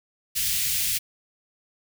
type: band-stop noise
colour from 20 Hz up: white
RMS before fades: -25 dBFS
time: 0.35-0.99 s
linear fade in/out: 20 ms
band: 150 to 2100 Hz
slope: 24 dB/octave
effects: none